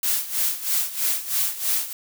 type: noise with tremolo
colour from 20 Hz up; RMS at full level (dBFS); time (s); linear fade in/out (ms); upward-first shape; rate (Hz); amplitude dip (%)
blue; -21; 0.03-1.93; 2; sine; 3.1; 80
effects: none